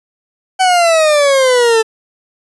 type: exponential sweep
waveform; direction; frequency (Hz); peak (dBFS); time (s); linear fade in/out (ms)
40% pulse; down; 761 to 438.6; -7; 0.59-1.83; 20
effects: resampled to 24000 Hz